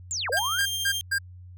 sine linear two-way sweep, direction down then up, 7540 to 449.3 to 1638 Hz, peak -27 dBFS, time 0.11-0.61 s, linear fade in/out 0 ms, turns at 0.3 s
square tone bursts, 1604 Hz, G6, 39 cents sharp, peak -23 dBFS, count 4, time 0.32-1.186 s, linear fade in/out 10 ms, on 74 ms, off 190 ms
sawtooth tone with tremolo, 3188 Hz, G7, 28 cents sharp, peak -23 dBFS, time 0.37-1.01 s, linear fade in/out 0 ms, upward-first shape sine, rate 14 Hz, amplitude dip 25%
effects added 90 Hz sine -42 dBFS peak until 1.57 s

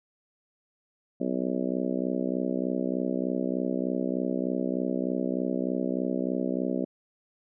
harmonic tone, 63.3 Hz, B1, 43 cents sharp, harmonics 3 / 4 / 5 / 6 / 7 / 8 / 9 / 10, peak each -33 / -30 / -33 / -35 / -38 / -40 / -36 / -40 dBFS, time 1.2-6.85 s, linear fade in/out 10 ms, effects none

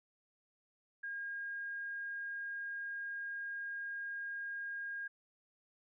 sine tone, 1622 Hz, G#6, 41 cents flat, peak -39 dBFS, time 1.03-5.08 s, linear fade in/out 10 ms, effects none

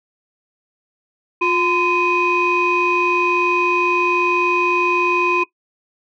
sine tone cluster, 354.7 / 1023 / 2497 Hz, F4 / C6 / D#7, +27 / -39 / +6 cents, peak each -18 dBFS, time 1.41-5.44 s, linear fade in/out 10 ms, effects noise-tail reverb RT60 0.1 s tail -18 dB re dry + tanh soft clip ceiling -8 dBFS

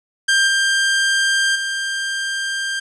sawtooth tone with level steps, 1588 Hz, G6, 22 cents sharp, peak -9 / -11 / -17 dBFS, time 0.28-2.8 s, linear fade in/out 10 ms, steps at 0.47 / 1.55 s, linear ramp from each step 10 ms, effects resampled to 22050 Hz + 8-bit

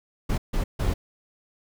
brown noise bursts at uneven times, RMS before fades -24 dBFS, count 3, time 0.29-0.38 / 0.53-0.64 / 0.79-0.94 s, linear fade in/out 10 ms, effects none

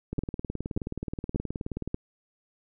two click trains, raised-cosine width 3 ms, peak -15 / -19 dBFS, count 4 / 34, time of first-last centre 0.19-1.944 / 0.13-1.876 s, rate 1.71 / 18.9 Hz, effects none

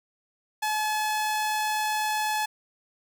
sawtooth tone, 856 Hz, A5, 48 cents flat, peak -21 dBFS, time 0.62-2.46 s, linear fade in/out 10 ms, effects none

